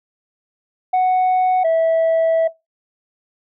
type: tone pair in turn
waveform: sine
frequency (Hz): 740 / 653.2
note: F#5 / E5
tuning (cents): 0 / -16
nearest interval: major second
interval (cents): 216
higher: first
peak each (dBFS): -10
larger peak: neither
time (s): 0.93-1.64 / 1.64-2.48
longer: second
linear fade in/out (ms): 10
effects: noise-tail reverb RT60 0.2 s tail -20 dB re dry + tanh soft clip ceiling -12 dBFS